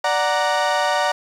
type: chord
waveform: 30% pulse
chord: D augmented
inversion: none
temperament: equal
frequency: 587.3 / 740 / 932.3 Hz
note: D5 / F#5 / A#5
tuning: 0 / 0 / 0 cents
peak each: -19 dBFS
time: 0.04-1.12 s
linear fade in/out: 5 ms
effects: low-pass 6000 Hz 12 dB/octave + 8-bit